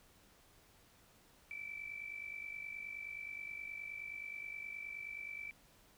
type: tone with amplitude modulation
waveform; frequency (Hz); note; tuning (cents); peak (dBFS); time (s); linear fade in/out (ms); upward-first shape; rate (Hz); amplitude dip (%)
sine; 2323; D7; -20; -40; 1.51-5.51; 0; sine; 49.5; 70
effects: pink hiss -66 dBFS RMS until 5.97 s